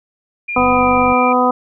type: tone with pitch glide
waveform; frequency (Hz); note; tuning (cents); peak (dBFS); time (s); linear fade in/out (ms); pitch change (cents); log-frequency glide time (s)
sine; 2402 to 2372; D7 to D7; +38 to +17; -20; 0.48-1.33; 10; -21; 0.73-0.83
type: harmonic tone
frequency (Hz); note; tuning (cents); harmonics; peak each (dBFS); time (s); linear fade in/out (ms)
250; B3; +21; 1 / 2 / 3 / 4 / 5; -17 / -17 / -17 / -17 / -17; 0.56-1.51; 5
type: click train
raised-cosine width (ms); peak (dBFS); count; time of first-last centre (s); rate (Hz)
5; -18; 27; 0.58-1.122; 48
effects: none